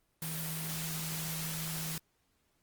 sine tone in noise, 160.4 Hz, E3, 47 cents flat, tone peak -39 dBFS, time 0.22-1.98 s, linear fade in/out 2 ms, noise white, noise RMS -39 dBFS, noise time 0.22-1.98 s, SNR -3 dB, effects pink hiss -75 dBFS RMS until 2.62 s + Opus 32 kbps

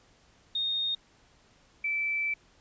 sine tone pair in turn, 3694 / 2322 Hz, A#7 / D7, -16 / -20 cents, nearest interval minor sixth, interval 804 cents, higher first, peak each -27 dBFS, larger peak neither, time 0.55-0.95 / 1.84-2.34 s, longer second, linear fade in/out 5 ms, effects pink hiss -62 dBFS RMS until 2.6 s + resampled to 16000 Hz

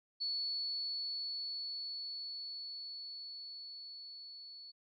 sine tone with level ramp, 4423 Hz, C#8, 5 cents flat, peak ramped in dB -34 to -49 dBFS, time 0.2-4.72 s, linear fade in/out 20 ms, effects none

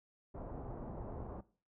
pink low-pass noise, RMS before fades -45 dBFS, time 0.34-1.41 s, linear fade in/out 10 ms, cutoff 930 Hz, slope 24 dB/octave, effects noise-tail reverb RT60 0.4 s tail -18 dB re dry

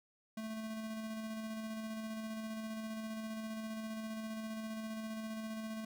square tone with tremolo, 220 Hz, A3, in tune, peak -40 dBFS, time 0.37-5.85 s, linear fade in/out 5 ms, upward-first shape square, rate 15 Hz, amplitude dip 25%, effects none

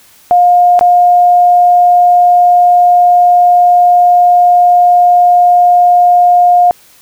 sine tone with dropouts, 710 Hz, F5, 28 cents sharp, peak -3 dBFS, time 0.31-6.71 s, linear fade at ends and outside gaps 0 ms, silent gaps 0.792-0.81 s, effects white hiss -43 dBFS RMS until 7.01 s

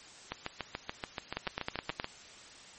two click trains, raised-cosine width 0.3 ms, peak -16 / -18 dBFS, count 7 / 13, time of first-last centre 1.37-1.999 / 0.32-2.044 s, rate 9.54 / 6.96 Hz, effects white hiss -52 dBFS RMS until 2.78 s + MP3 32 kbps

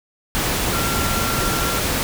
sine tone in noise, 1369 Hz, F6, 35 cents flat, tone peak -26 dBFS, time 0.73-1.79 s, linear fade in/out 0 ms, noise pink, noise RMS -21 dBFS, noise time 0.35-2.03 s, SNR -8 dB, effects none

